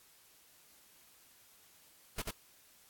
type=noise with echo; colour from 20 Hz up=pink; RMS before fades=-36 dBFS; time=2.18-2.22 s; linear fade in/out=5 ms; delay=90 ms; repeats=1; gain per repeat=-2 dB; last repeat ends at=2.31 s; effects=white hiss -63 dBFS RMS until 2.89 s + AAC 64 kbps